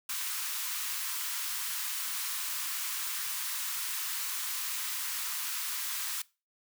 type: high-pass noise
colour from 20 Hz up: white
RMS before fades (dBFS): -35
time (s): 0.09-6.22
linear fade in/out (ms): 5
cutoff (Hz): 950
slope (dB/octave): 48
effects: noise-tail reverb RT60 0.3 s tail -22 dB re dry